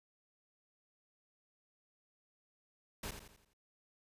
pink noise with echo, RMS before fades -42 dBFS, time 3.03-3.11 s, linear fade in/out 5 ms, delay 85 ms, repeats 5, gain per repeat -7 dB, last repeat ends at 3.535 s, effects resampled to 32000 Hz

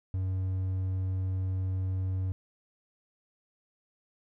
triangle tone, 93.8 Hz, F#2, 24 cents sharp, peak -26 dBFS, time 0.14-2.32 s, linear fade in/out 0 ms, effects none

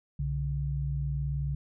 sine tone pair together, 63.4 / 142.33 Hz, B1 / C#3, +46 / +46 cents, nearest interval octave + major second, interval 1400 cents, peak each -32 / -30 dBFS, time 0.19-1.55 s, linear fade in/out 5 ms, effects none

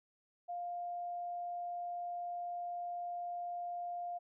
sine tone, 702 Hz, F5, 9 cents sharp, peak -38 dBFS, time 0.48-4.19 s, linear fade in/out 20 ms, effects none

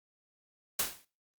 white noise with exponential decay, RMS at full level -27 dBFS, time 0.79-1.05 s, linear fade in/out 5 ms, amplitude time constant 55 ms, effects noise-tail reverb RT60 0.3 s tail -17 dB re dry + Opus 48 kbps

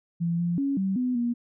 sine tone with pitch steps, 169.4 / 172.7 / 277.3 / 192.2 / 250.8 / 238.5 Hz, E3 / F3 / C#4 / G3 / B3 / A#3, +48 / -19 / +1 / -34 / +27 / +40 cents, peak -23 dBFS, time 0.2-1.34 s, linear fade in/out 20 ms, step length 190 ms, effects none

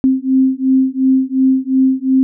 sine beating tone pair, 261.6 / 264.4 Hz, C4 / C4, 0 / +18 cents, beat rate 2.8 Hz, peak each -13 dBFS, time 0.04-2.23 s, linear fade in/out 0 ms, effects none

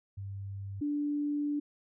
sine tone pair in turn, 98.6 / 292.3 Hz, G2 / D4, +11 / -8 cents, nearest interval octave + perfect fifth, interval 1881 cents, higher second, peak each -37 / -29 dBFS, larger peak second, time 0.17-0.81 / 0.81-1.6 s, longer second, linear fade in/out 10 ms, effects none

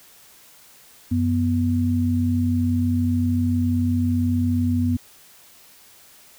sine tone pair together, 93.2 / 245.7 Hz, F#2 / B3, +13 / -9 cents, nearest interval octave + perfect fourth, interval 1678 cents, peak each -21 / -20 dBFS, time 1.11-4.97 s, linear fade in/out 10 ms, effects white hiss -50 dBFS RMS until 6.38 s

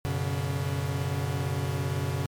45% pulse chord, F# suspended fourth, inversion none, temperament equal with one note detuned, 92.5 / 123.47 / 141.1 Hz, F#2 / B2 / C#3, 0 / 0 / +31 cents, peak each -32 / -33 / -30 dBFS, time 0.05-2.26 s, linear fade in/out 0 ms, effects MP3 96 kbps

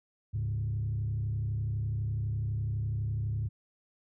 sine tone with frequency modulation, 106.4 Hz, G#2, 42 cents sharp, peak -28 dBFS, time 0.33-3.49 s, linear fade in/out 20 ms, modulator 32 Hz, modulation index 0.79, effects tanh soft clip ceiling -25 dBFS

